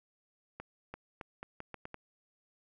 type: accelerating click train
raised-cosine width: 0.5 ms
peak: -27 dBFS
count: 8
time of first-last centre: 0.6-1.943 s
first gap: 340 ms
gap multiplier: 0.8
effects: none